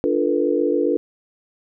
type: chord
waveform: sine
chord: B half-diminished seventh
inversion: first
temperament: equal with one note detuned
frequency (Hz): 293.7 / 349.2 / 440 / 486.8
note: D4 / F4 / A4 / B4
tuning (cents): 0 / 0 / 0 / -25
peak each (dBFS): -22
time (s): 0.04-0.97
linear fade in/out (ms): 0
effects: none